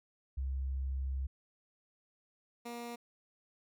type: tone pair in turn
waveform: sine / 15% pulse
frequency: 66.6 / 237.3 Hz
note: C2 / A#3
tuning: +31 / +31 cents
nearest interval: octave + minor seventh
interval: 2200 cents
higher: second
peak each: -33 / -35 dBFS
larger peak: first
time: 0.37-1.27 / 2.65-2.96 s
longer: first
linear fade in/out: 10 ms
effects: none